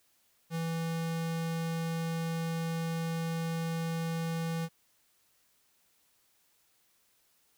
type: tone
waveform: square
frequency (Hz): 164.81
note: E3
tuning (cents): 0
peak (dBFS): -32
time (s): 0.5-4.69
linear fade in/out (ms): 50
effects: white hiss -70 dBFS RMS until 7.57 s